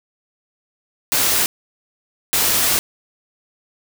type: noise bursts at uneven times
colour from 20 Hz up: white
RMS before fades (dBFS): -17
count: 2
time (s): 1.12-1.46 / 2.33-2.79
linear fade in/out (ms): 0
effects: none